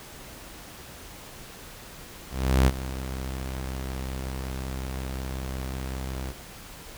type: tone with ADSR envelope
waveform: sawtooth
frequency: 65.41 Hz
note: C2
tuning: in tune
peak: -12 dBFS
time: 2.29-6.34 s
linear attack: 380 ms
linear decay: 40 ms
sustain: -15 dB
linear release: 50 ms
effects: pink hiss -44 dBFS RMS until 6.97 s